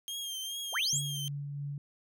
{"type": "tone with vibrato", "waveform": "sawtooth", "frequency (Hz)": 3200, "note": "G7", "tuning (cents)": 35, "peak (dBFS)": -33, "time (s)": [0.08, 1.28], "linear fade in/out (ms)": 0, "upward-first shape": "triangle", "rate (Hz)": 2.4, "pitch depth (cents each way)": 61}
{"type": "linear sweep", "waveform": "sine", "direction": "up", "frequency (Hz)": [292.6, 8910], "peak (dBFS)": -28, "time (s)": [0.72, 1.02], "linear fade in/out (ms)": 50}
{"type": "tone with tremolo", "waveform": "sine", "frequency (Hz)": 142.9, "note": "D3", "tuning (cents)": -47, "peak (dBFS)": -34, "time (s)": [0.93, 1.78], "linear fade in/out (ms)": 2, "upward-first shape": "sine", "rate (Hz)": 3.1, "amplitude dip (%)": 25}
{"effects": []}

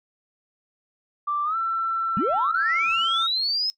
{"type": "tone with pitch glide", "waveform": "sine", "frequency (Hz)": [1174.7, 1341.6], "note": ["D6", "E6"], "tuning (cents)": [0, 30], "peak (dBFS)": -22, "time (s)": [1.27, 3.27], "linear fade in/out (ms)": 10, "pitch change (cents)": 230, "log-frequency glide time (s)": [1.44, 1.56]}
{"type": "linear sweep", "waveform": "sine", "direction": "up", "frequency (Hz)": [164.81, 5190], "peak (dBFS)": -21, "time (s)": [2.17, 3.7], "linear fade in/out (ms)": 0}
{"effects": ["noise-tail reverb RT60 0.1 s tail -21 dB re dry", "tanh soft clip ceiling -13 dBFS"]}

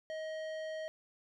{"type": "tone with tanh clipping", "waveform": "triangle", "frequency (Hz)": 630, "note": "D#5", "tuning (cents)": 21, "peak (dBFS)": -40, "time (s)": [0.1, 0.88], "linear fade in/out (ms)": 0, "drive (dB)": 18, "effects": []}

